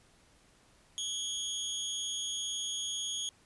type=tone with amplitude modulation; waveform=25% pulse; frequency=3300 Hz; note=G#7; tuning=12 cents flat; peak=-27 dBFS; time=0.98-3.29 s; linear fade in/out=0 ms; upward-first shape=sine; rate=238 Hz; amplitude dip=75%; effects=pink hiss -64 dBFS RMS until 3.45 s + resampled to 24000 Hz